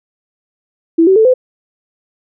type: tone with pitch steps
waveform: sine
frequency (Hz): 330 / 381.3 / 440.5 / 508.9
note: E4 / G4 / A4 / C5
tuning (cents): +2 / -48 / +2 / -48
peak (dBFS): -5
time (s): 0.98-1.34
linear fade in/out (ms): 10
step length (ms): 90
effects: none